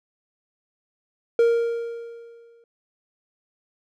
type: tone with exponential decay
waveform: triangle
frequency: 466.2 Hz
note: A#4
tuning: in tune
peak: -11 dBFS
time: 1.39-2.64 s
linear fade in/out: 2 ms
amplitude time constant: 270 ms
effects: none